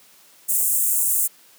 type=high-pass noise; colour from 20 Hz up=pink; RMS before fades=-20 dBFS; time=0.48-1.28 s; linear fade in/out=20 ms; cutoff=7600 Hz; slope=48 dB/octave; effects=white hiss -52 dBFS RMS until 1.58 s + high-pass 150 Hz 12 dB/octave